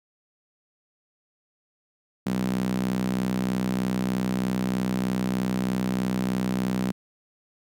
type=tone with high-pass filter; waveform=sawtooth; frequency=63.2 Hz; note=B1; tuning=41 cents sharp; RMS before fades=-26 dBFS; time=2.26-6.92 s; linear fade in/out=5 ms; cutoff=190 Hz; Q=3.5; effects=none